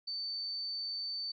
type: tone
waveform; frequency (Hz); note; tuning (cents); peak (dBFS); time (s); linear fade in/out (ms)
sine; 4549; C#8; +44; -35; 0.07-1.32; 10
effects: MP3 64 kbps